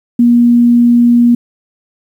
sine tone, 238.8 Hz, A#3, 42 cents sharp, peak -4 dBFS, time 0.19-1.35 s, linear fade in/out 5 ms, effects 7-bit

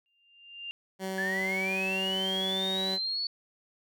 sine tone with exponential growth, 2794 Hz, F7, in tune, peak -34 dBFS, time 0.06-0.71 s, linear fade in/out 0 ms, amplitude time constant 140 ms
15% pulse tone, 190.2 Hz, F#3, 48 cents sharp, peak -26 dBFS, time 0.99-2.99 s, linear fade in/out 50 ms
sine linear sweep, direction up, 1700 to 4472 Hz, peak -29 dBFS, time 1.18-3.27 s, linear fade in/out 2 ms
effects none

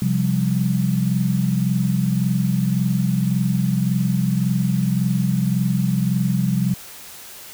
sine chord, C suspended fourth, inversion none, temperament just, 130.81 / 174.42 / 196.22 Hz, C3 / F3 / G3, 0 / -2 / +2 cents, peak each -21 dBFS, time 0.02-6.74 s, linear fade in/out 2 ms, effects white hiss -39 dBFS RMS until 7.53 s

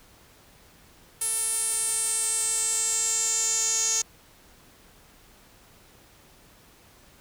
sawtooth tone with band-pass filter sweep, 447.1 Hz, A4, 28 cents sharp, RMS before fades -26 dBFS, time 1.21-4.02 s, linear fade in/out 5 ms, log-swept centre 10000 to 6600 Hz, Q 8.1, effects pink hiss -55 dBFS RMS until 7.2 s

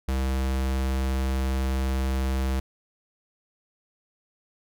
square tone, 65.9 Hz, C2, 13 cents sharp, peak -24 dBFS, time 0.08-2.6 s, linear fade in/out 5 ms, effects none

